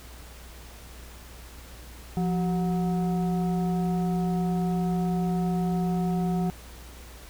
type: tone with frequency modulation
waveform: sine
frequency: 174.61 Hz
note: F3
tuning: in tune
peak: -23 dBFS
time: 2.17-6.5 s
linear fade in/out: 0 ms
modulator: 555 Hz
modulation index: 0.6
effects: added 60 Hz sine -44 dBFS peak until 7.29 s + pink hiss -48 dBFS RMS until 7.29 s